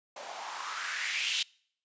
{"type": "noise with band-pass filter sweep", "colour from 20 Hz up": "blue", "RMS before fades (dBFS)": -35, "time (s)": [0.16, 1.43], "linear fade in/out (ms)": 5, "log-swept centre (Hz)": [580, 3300], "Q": 3.7, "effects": ["noise-tail reverb RT60 0.6 s tail -26 dB re dry", "resampled to 16000 Hz"]}